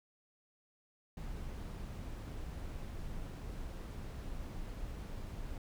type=noise; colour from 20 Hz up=brown; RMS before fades=-43 dBFS; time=1.17-5.58 s; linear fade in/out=2 ms; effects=none